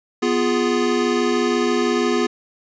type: chord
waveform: square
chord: F diminished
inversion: second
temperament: equal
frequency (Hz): 246.9 / 349.2 / 415.3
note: Cb4 / F4 / Ab4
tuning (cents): 0 / 0 / 0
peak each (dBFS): -22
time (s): 0.22-2.27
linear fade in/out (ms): 10
effects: resampled to 16000 Hz + 9-bit